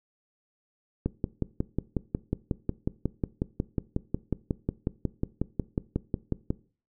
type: click train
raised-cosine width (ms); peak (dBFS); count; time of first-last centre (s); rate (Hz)
3; -13; 31; 1.06-6.505; 5.51
effects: noise-tail reverb RT60 0.4 s tail -20 dB re dry